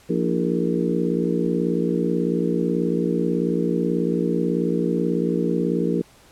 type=harmonic tone with a mistuned harmonic; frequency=58.27 Hz; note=A#1; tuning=in tune; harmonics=3 / 4 / 5 / 6 / 7 / 8; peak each=-24 / -26 / -27 / -27 / -27 / -27 dBFS; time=0.09-6.02 s; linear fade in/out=10 ms; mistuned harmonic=6; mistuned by=-70 cents; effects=pink hiss -52 dBFS RMS until 6.31 s + low-pass 12000 Hz 12 dB/octave